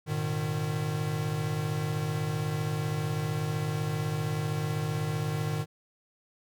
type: tone cluster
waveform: square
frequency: 104.9 / 120.6 / 153.1 Hz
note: G#2 / B2 / D#3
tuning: +18 / -41 / -28 cents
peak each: -36 / -36 / -31 dBFS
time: 0.06-5.66 s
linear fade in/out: 50 ms
effects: none